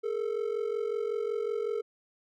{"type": "ring-modulated tone", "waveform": "triangle", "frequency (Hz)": 440, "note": "A4", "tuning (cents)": 0, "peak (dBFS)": -24, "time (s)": [0.03, 1.82], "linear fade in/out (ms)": 20, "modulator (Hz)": 22.7, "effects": []}